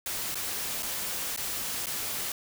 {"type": "noise with dropouts", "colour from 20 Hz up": "white", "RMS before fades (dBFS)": -33, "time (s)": [0.06, 2.32], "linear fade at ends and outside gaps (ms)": 2, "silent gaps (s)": [[0.345, 0.354], [0.825, 0.829], [1.363, 1.374], [1.859, 1.868]], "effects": []}